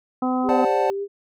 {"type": "harmonic tone", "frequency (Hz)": 254.8, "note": "C4", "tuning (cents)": -46, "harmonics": [1, 2, 3, 4, 5], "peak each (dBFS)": [-21, -30, -26, -32, -31], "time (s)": [0.22, 0.65], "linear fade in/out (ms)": 5}
{"type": "tone with vibrato", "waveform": "sine", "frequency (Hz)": 396.2, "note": "G4", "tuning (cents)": 18, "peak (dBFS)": -24, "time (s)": [0.43, 1.08], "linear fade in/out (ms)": 50, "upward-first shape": "triangle", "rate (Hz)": 3.7, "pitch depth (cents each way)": 28}
{"type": "chord", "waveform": "triangle", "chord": "D dominant seventh", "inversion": "third", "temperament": "equal", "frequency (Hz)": [523.3, 587.3, 740, 880], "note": ["C5", "D5", "F#5", "A5"], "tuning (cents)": [0, 0, 0, 0], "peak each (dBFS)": -22, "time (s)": [0.49, 0.9], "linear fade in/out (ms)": 0}
{"effects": []}